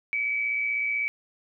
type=tone with amplitude modulation; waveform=sine; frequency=2287 Hz; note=D7; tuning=47 cents flat; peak=-22 dBFS; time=0.13-1.08 s; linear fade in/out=0 ms; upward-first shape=sine; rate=116 Hz; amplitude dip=50%; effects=none